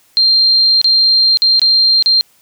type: tone with dropouts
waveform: sine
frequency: 4179 Hz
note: C8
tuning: 3 cents flat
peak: -7 dBFS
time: 0.17-2.21 s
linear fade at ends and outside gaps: 0 ms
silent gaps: 0.815-0.844 / 1.372-1.42 / 1.595-1.617 / 2.025-2.06 s
effects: white hiss -52 dBFS RMS until 2.41 s